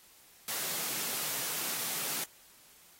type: high-pass noise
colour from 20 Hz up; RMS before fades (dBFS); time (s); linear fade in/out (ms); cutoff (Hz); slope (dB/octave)
white; -35; 0.48-2.24; 2; 120; 96
effects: white hiss -59 dBFS RMS until 2.99 s + AAC 48 kbps